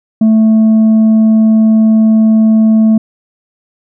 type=tone with tanh clipping; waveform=sine; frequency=220 Hz; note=A3; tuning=in tune; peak=-5 dBFS; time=0.21-2.98 s; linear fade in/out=5 ms; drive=3 dB; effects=none